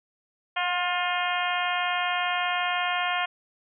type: harmonic tone with a mistuned harmonic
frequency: 354.5 Hz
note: F4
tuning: 26 cents sharp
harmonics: 2 / 3 / 4 / 5 / 6 / 7 / 8 / 9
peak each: -29 / -31 / -32 / -33 / -34 / -34 / -35 / -36 dBFS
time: 0.56-3.26 s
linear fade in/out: 10 ms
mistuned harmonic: 2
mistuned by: +20 cents
effects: none